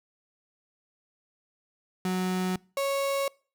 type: tone pair in turn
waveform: 35% pulse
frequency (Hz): 184.4 / 552.6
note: F#3 / C#5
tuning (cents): -6 / -6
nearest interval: octave + perfect fifth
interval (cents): 1900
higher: second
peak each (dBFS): -24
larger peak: neither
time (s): 2.05-2.56 / 2.77-3.28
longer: neither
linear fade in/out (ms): 2
effects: noise-tail reverb RT60 0.4 s tail -25 dB re dry